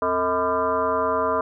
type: tone with frequency modulation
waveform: sine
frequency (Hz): 822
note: G#5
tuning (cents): -18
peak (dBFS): -19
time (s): 0.02-1.41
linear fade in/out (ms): 2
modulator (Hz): 186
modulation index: 2.5
effects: none